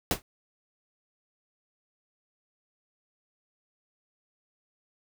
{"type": "noise with exponential decay", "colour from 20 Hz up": "pink", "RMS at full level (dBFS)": -21, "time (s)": [0.11, 0.22], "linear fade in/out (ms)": 1, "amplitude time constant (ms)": 22, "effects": []}